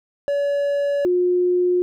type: tone pair in turn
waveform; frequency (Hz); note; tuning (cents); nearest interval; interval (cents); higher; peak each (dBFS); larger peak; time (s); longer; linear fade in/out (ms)
triangle / sine; 569 / 358.4; C#5 / F4; +45 / +45; minor sixth; 800; first; -16 / -15; second; 0.28-1.05 / 1.05-1.82; neither; 0
effects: none